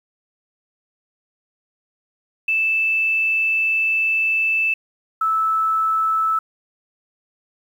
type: tone pair in turn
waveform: sine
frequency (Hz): 2637 / 1309.8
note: E7 / E6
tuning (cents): 0 / -11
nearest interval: octave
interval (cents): 1211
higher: first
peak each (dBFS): -16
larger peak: neither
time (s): 2.48-4.74 / 5.21-6.39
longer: first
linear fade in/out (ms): 5
effects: 8-bit